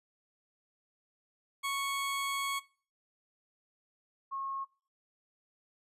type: tone pair in turn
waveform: 20% pulse / sine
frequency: 1107 / 1086.7 Hz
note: C#6 / C#6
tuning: -3 / -35 cents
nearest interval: unison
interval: 32 cents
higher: first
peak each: -27 / -35 dBFS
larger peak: first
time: 1.63-2.6 / 4.31-4.65 s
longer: first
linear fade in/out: 20 ms
effects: noise-tail reverb RT60 0.4 s tail -19 dB re dry + resampled to 32000 Hz